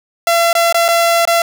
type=tone with dropouts; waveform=sawtooth; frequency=678 Hz; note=E5; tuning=49 cents sharp; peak=-6 dBFS; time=0.27-1.42 s; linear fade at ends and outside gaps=2 ms; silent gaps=0.53-0.551 / 0.726-0.744 / 0.882-0.886 / 1.253-1.274 s; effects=none